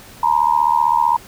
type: tone with amplitude modulation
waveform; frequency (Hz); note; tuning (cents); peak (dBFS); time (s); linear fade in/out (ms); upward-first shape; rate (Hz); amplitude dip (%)
sine; 947; A#5; +27; -8; 0.23-1.17; 5; sine; 75.6; 95
effects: pink hiss -41 dBFS RMS until 1.27 s

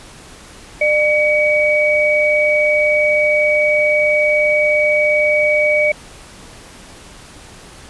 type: tone pair together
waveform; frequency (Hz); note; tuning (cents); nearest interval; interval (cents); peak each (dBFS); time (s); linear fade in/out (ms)
sine; 600 / 2265; D5 / C#7; +37 / +37; octave + major seventh; 2300; -14; 0.81-5.92; 5
effects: pink hiss -39 dBFS RMS until 7.89 s + resampled to 24000 Hz

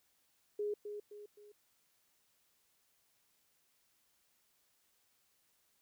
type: tone with echo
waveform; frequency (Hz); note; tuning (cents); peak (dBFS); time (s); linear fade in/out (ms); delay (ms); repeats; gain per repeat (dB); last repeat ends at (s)
sine; 415.3; G#4; 0; -34; 0.59-0.74; 5; 260; 3; -7; 1.52
effects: white hiss -75 dBFS RMS until 5.81 s

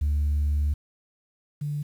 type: tone pair in turn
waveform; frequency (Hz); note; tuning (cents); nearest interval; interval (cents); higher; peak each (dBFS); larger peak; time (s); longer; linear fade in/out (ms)
sine; 73.42 / 146.84; D2 / D3; 0 / 0; octave; 1200; second; -19 / -26; first; 0.01-0.74 / 1.61-1.83; first; 10
effects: tanh soft clip ceiling -19 dBFS + 9-bit

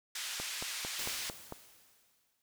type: band-pass noise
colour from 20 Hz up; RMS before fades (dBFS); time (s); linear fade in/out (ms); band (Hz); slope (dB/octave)
pink; -40; 0.15-1.3; 5; 2200 to 9400; 12
type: click train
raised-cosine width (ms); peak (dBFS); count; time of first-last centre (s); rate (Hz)
1; -26; 6; 0.4-1.524; 4.45
type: noise with exponential decay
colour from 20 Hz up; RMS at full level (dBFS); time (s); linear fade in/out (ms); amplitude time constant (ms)
white; -40; 0.99-2.42; 1; 310
effects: none

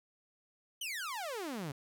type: exponential sweep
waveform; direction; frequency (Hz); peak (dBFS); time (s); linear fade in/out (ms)
sawtooth; down; 3141 to 130.8; -34; 0.81-1.72; 5
effects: none

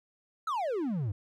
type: exponential sweep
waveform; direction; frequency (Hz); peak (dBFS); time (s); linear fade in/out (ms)
triangle; down; 1366 to 92.5; -27; 0.47-1.12; 5
effects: none

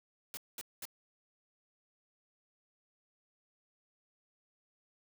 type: noise bursts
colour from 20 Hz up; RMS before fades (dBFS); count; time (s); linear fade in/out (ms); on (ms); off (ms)
white; -43; 3; 0.34-0.853; 0; 31; 210
effects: none

